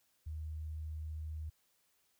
sine tone, 77.78 Hz, D#2, in tune, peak -39 dBFS, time 0.26-1.5 s, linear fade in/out 10 ms, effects white hiss -75 dBFS RMS until 2.19 s

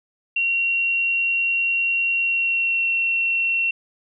sine tone with pitch glide, 2745 to 2721 Hz, F7 to F7, -31 to -46 cents, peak -18 dBFS, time 0.36-3.71 s, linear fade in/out 5 ms, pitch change -15 cents, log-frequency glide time 2.15-2.87 s, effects none

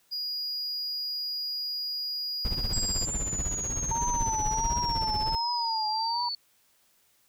triangle tone, 4881 Hz, D#8, 34 cents flat, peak -29 dBFS, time 0.11-3.06 s, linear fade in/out 20 ms
brown noise with tremolo, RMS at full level -30 dBFS, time 2.45-5.35 s, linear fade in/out 0 ms, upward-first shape sine, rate 16 Hz, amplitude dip 75%
sine exponential sweep, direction down, 7650 to 4447 Hz, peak -30 dBFS, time 2.73-6.35 s, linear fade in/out 2 ms
sine tone with vibrato, 907 Hz, A#5, 48 cents flat, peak -28 dBFS, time 3.91-6.29 s, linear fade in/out 5 ms, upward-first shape triangle, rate 1.4 Hz, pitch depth 120 cents each way
effects white hiss -66 dBFS RMS until 7.28 s

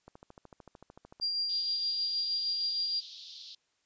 click train, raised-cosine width 1 ms, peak -35 dBFS, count 16, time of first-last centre 0.08-1.199 s, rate 13.4 Hz
sine tone with tremolo, 4771 Hz, D8, 26 cents sharp, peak -28 dBFS, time 1.21-3.01 s, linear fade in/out 20 ms, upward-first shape sine, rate 6.4 Hz, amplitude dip 30%
white band-pass noise, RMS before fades -48 dBFS, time 1.49-3.55 s, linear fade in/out 5 ms, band 3400 to 4900 Hz, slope 48 dB/octave
effects white hiss -75 dBFS RMS until 3.85 s + resampled to 16000 Hz

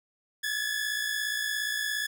sawtooth tone pair together, 1680 / 1737.2 Hz, G#6 / A6, +19 / -23 cents, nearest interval minor second, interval 58 cents, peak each -28 dBFS, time 0.43-2.07 s, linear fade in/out 10 ms, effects none

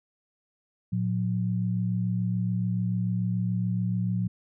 sine tone pair together, 113.96 / 180.9 Hz, A#2 / F#3, -39 / -39 cents, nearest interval minor sixth, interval 800 cents, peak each -27 dBFS, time 0.92-4.28 s, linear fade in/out 10 ms, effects none

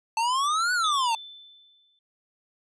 square exponential two-way sweep, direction up then down, 880 to 1500 to 880 Hz, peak -23 dBFS, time 0.17-1.15 s, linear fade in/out 2 ms, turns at 0.73 s
sine tone with exponential decay, 3525 Hz, A7, 2 cents sharp, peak -26 dBFS, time 0.84-1.99 s, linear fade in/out 2 ms, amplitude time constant 250 ms
effects resampled to 22050 Hz

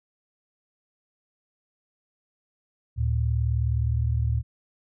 sine tone pair together, 74.49 / 113.9 Hz, D2 / A#2, +25 / -40 cents, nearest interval perfect fifth, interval 735 cents, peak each -24 dBFS, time 2.96-4.43 s, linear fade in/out 50 ms, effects none

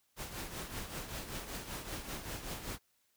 pink noise with tremolo, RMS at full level -40 dBFS, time 0.16-2.79 s, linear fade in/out 50 ms, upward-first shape triangle, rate 5.2 Hz, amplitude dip 65%, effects white hiss -75 dBFS RMS until 3.16 s

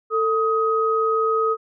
sine tone pair together, 445.6 / 1259 Hz, A4 / D#6, +22 / +20 cents, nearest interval octave + tritone, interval 1798 cents, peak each -20 dBFS, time 0.1-1.57 s, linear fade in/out 50 ms, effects none

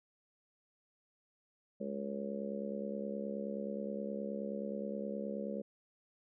harmonic tone, 69.5 Hz, C#2, 5 cents sharp, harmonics 3 / 4 / 5 / 6 / 7 / 8, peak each -40 / -51 / -49 / -47 / -44 / -43 dBFS, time 1.8-5.62 s, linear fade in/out 10 ms, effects none

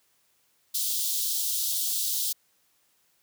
white high-pass noise, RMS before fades -28 dBFS, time 0.74-2.33 s, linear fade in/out 10 ms, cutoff 3300 Hz, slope 48 dB/octave, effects white hiss -68 dBFS RMS until 3.22 s + high-pass 60 Hz 12 dB/octave

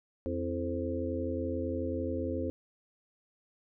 harmonic tone with a mistuned harmonic, 87.31 Hz, F2, in tune, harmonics 1 / 3 / 4 / 5 / 6, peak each -37 / -36 / -38 / -39 / -37 dBFS, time 0.26-2.5 s, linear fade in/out 0 ms, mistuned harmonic 4, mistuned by -82 cents, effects none

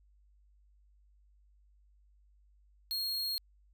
45% pulse tone, 4266 Hz, C8, 33 cents sharp, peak -32 dBFS, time 2.91-3.38 s, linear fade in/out 0 ms, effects added 50 Hz sine -62 dBFS peak until 3.73 s

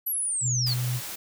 sine linear sweep, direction down, 11990 to 4124 Hz, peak -25 dBFS, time 0.06-0.74 s, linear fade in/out 10 ms
sine tone, 123.9 Hz, B2, 6 cents sharp, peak -25 dBFS, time 0.41-1.01 s, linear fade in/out 50 ms
white noise, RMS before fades -36 dBFS, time 0.66-1.16 s, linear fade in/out 10 ms
effects none

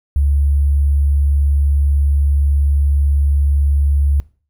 sine tone with sample-and-hold, 70.9 Hz, C#2, 40 cents sharp, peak -11 dBFS, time 0.16-4.2 s, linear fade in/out 0 ms, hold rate 11025 Hz, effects noise-tail reverb RT60 0.4 s tail -21 dB re dry

